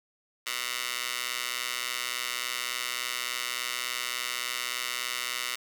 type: tone with high-pass filter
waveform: 15% pulse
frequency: 123.47 Hz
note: B2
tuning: in tune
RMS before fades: -33 dBFS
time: 0.46-5.56 s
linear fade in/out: 10 ms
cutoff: 2100 Hz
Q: 1
effects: none